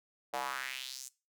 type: tone with high-pass filter sweep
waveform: square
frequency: 65.41 Hz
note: C2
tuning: in tune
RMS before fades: -40 dBFS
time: 0.33-1.09 s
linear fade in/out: 10 ms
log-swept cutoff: 650 to 7600 Hz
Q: 2.7
effects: noise-tail reverb RT60 0.3 s tail -21 dB re dry